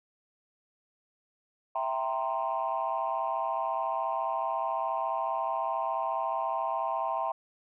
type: chord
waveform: sine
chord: C dominant seventh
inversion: first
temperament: equal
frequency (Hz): 659.3 / 784 / 932.3 / 1046.5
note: E5 / G5 / Bb5 / C6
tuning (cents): 0 / 0 / 0 / 0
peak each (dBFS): -33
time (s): 1.75-7.32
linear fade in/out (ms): 5
effects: tanh soft clip ceiling -20 dBFS